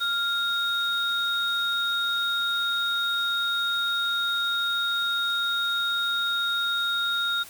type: tone pair together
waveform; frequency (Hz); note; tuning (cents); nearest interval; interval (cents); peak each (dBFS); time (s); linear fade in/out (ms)
sine; 1396.9 / 3729; F6 / A#7; 0 / 0; octave + perfect fourth; 1700; -26; 0-7.44; 20
effects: white hiss -45 dBFS RMS until 7.49 s